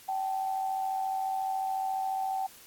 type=tone pair together; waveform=sine; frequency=768.8 / 863 Hz; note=G5 / A5; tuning=-34 / -34 cents; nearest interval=major second; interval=200 cents; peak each=-29 / -38 dBFS; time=0.08-2.47 s; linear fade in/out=10 ms; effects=white hiss -53 dBFS RMS until 2.66 s + AAC 64 kbps